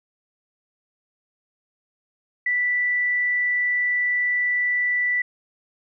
sine tone, 1971 Hz, B6, 4 cents flat, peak -19 dBFS, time 2.46-5.22 s, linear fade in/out 5 ms, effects none

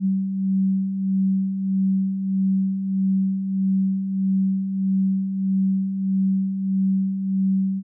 sine beating tone pair, 190.5 / 192.1 Hz, G3 / G3, -49 / -35 cents, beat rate 1.6 Hz, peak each -28 / -19 dBFS, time 0-7.83 s, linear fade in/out 50 ms, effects none

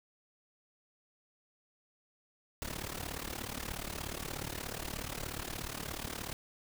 pink noise with amplitude modulation, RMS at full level -37 dBFS, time 2.62-6.33 s, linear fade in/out 0 ms, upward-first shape sine, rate 36.8 Hz, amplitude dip 85%, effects none

